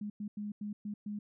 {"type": "tone bursts at uneven times", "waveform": "sine", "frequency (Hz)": 207.7, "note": "G#3", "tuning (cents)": 0, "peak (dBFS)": -36, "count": 6, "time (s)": [[0.01, 0.1], [0.2, 0.28], [0.37, 0.52], [0.61, 0.73], [0.85, 0.94], [1.06, 1.19]], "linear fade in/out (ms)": 5, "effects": []}